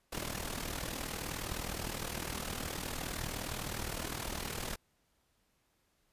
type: noise with amplitude modulation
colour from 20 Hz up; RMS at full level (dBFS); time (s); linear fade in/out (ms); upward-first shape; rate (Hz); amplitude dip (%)
pink; -36; 0.12-4.76; 10; sine; 39.5; 70
effects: pink hiss -75 dBFS RMS until 6.12 s + resampled to 32000 Hz